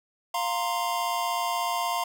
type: chord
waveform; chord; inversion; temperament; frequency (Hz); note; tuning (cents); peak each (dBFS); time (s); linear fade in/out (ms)
square; F suspended fourth; none; just; 698.5 / 931.3 / 1047.7; F5 / Bb5 / C6; 0 / -2 / +2; -31; 0.34-2.04; 5
effects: none